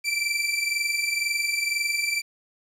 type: tone pair together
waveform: sawtooth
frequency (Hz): 2327 / 2349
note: D7 / D7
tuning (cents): -17 / 0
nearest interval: unison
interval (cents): 17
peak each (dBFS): -23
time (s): 0.04-2.22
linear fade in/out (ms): 20
effects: low-pass 11000 Hz 12 dB/octave + 9-bit